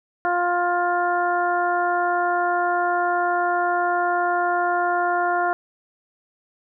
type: harmonic tone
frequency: 352.2 Hz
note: F4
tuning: 15 cents sharp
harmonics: 1 / 2 / 3 / 4 / 5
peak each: -27 / -21 / -27 / -25 / -35 dBFS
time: 0.25-5.53 s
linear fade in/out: 0 ms
effects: none